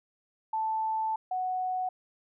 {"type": "tone pair in turn", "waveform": "sine", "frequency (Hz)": [880, 740], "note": ["A5", "F#5"], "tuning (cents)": [0, 0], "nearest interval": "minor third", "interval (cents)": 300, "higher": "first", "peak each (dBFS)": [-27, -28], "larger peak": "first", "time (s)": [[0.53, 1.16], [1.31, 1.89]], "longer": "first", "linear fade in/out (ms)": 5, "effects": []}